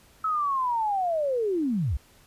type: linear sweep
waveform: sine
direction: down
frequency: 1304 to 51.91 Hz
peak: -23 dBFS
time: 0.24-1.97 s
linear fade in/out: 5 ms
effects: pink hiss -57 dBFS RMS until 2.26 s + resampled to 32000 Hz